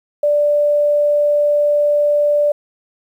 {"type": "tone", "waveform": "sine", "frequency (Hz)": 587.3, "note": "D5", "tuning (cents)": 0, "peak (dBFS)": -11, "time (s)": [0.23, 2.52], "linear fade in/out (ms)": 5, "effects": ["8-bit"]}